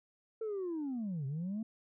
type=linear two-way sweep; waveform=sine; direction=down then up; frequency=453.1 to 130 to 227.9 Hz; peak=-33 dBFS; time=0.41-1.63 s; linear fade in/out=5 ms; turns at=1.26 s; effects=tanh soft clip ceiling -33 dBFS

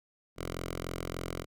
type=tone with notch filter; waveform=5% pulse; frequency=43.41 Hz; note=F1; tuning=10 cents flat; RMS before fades=-38 dBFS; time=0.36-1.46 s; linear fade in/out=50 ms; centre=210 Hz; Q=1.9; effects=none

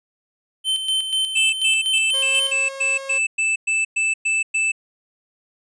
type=tone with tremolo; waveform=square; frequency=3086 Hz; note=G7; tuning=28 cents flat; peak=-18 dBFS; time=0.64-2.54 s; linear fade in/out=50 ms; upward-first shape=square; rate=4.1 Hz; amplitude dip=55%
type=tone bursts; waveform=square; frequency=2637 Hz; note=E7; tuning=in tune; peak=-18 dBFS; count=12; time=1.35-4.72 s; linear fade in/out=10 ms; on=180 ms; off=110 ms
type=tone with pitch glide; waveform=sawtooth; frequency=538 to 542.4 Hz; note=C5 to C#5; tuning=+48 to -38 cents; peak=-27 dBFS; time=2.13-3.19 s; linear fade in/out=20 ms; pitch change=+14 cents; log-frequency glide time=2.25-2.48 s
effects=resampled to 22050 Hz

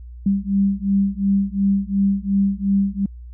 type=beating tone pair; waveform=sine; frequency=196 / 198.8 Hz; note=G3 / G3; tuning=0 / +25 cents; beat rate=2.8 Hz; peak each=-19 dBFS; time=0.26-3.06 s; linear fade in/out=5 ms; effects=added 60 Hz sine -34 dBFS peak until 3.33 s

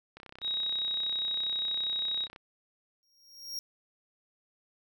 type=click train; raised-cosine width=0.3 ms; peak=-30 dBFS; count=72; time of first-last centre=0.17-2.361 s; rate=32.4 Hz
type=tone; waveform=sine; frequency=3800 Hz; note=A#7; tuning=33 cents sharp; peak=-29 dBFS; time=0.41-2.28 s; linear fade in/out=50 ms
type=tone with exponential growth; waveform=45% pulse; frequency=5588 Hz; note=F8; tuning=in tune; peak=-33 dBFS; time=3.03-3.59 s; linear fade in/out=0 ms; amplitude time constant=120 ms
effects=none

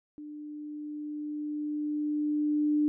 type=tone with level ramp; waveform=sine; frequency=298.5 Hz; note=D4; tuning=28 cents sharp; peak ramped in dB=-40 to -22 dBFS; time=0.18-2.88 s; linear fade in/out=0 ms; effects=none

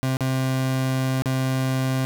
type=tone with dropouts; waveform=30% pulse; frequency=131.2 Hz; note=C3; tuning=5 cents sharp; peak=-18 dBFS; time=0.03-2.05 s; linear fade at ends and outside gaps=0 ms; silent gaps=0.169-0.207 / 1.221-1.258 s; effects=none

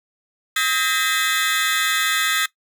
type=tone cluster; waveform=30% pulse; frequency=1275 / 1598 / 1854 / 2029 / 3483 Hz; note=D#6 / G6 / A#6 / B6 / A7; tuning=+42 / +33 / -10 / +46 / -18 cents; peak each=-22 dBFS; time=0.56-2.46 s; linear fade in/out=5 ms; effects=noise-tail reverb RT60 0.1 s tail -18 dB re dry

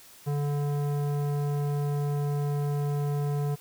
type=tone with low-pass filter; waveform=square; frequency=144.7 Hz; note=D3; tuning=25 cents flat; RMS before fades=-28 dBFS; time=0.26-3.56 s; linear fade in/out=20 ms; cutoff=860 Hz; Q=0.75; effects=white hiss -52 dBFS RMS until 3.6 s

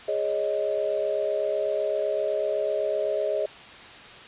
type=chord; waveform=sine; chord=Ab suspended fourth; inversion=none; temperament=equal; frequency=415.3 / 554.4 / 622.3 Hz; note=Ab4 / Db5 / Eb5; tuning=0 / 0 / 0 cents; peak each=-29 / -29 / -26 dBFS; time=0.08-3.46 s; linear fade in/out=5 ms; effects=white hiss -44 dBFS RMS until 4.27 s + resampled to 8000 Hz

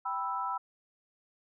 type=chord; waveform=sine; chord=E minor; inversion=first; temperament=equal; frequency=784 / 987.8 / 1318.5 Hz; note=G5 / B5 / E6; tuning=0 / 0 / 0 cents; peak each=-38 / -34 / -35 dBFS; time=0.05-0.58 s; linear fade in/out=10 ms; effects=none

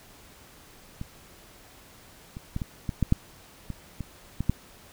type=clicks; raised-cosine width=5 ms; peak=-21 / -25 / -17 / -18 / -16 / -10 / -7 / -21 / -20 / -15 / -9 dBFS; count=11; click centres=1.014 / 2.369 / 2.564 / 2.618 / 2.892 / 3.027 / 3.124 / 3.703 / 4.007 / 4.406 / 4.496 s; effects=pink hiss -52 dBFS RMS until 4.92 s

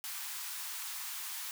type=high-pass noise; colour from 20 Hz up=white; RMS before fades=-41 dBFS; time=0.04-1.51 s; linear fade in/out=0 ms; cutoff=830 Hz; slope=48 dB/octave; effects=none

